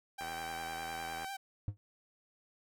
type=tone with vibrato; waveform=sawtooth; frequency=780 Hz; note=G5; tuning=9 cents flat; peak=-36 dBFS; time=0.18-1.37 s; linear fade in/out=10 ms; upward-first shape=triangle; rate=9.9 Hz; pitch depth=37 cents each way
type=click train; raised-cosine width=0.5 ms; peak=-29 dBFS; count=86; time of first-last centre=0.21-1.245 s; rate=82.1 Hz
type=tone with exponential decay; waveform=triangle; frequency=101.9 Hz; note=G#2; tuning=32 cents flat; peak=-27 dBFS; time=1.68-1.77 s; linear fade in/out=0 ms; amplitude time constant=19 ms
effects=none